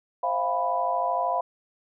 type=tone cluster; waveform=sine; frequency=525 / 646 / 699 / 800 / 989 Hz; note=C5 / E5 / F5 / G5 / B5; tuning=+6 / -35 / +1 / +35 / +2 cents; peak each=-33 / -34 / -26 / -34 / -27 dBFS; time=0.23-1.41 s; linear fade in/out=5 ms; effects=none